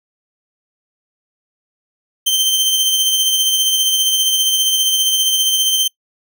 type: tone with tremolo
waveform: sawtooth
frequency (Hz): 3119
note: G7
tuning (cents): -9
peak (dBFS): -8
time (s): 2.26-5.88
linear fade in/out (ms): 10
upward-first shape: sine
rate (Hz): 15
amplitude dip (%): 35
effects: noise-tail reverb RT60 0.1 s tail -25 dB re dry